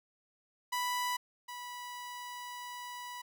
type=tone pair in turn; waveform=sawtooth; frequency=987.8 / 981 Hz; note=B5 / B5; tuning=0 / -12 cents; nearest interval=unison; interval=12 cents; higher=first; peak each=-28 / -38 dBFS; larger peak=first; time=0.72-1.17 / 1.48-3.22 s; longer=second; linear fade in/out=10 ms; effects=none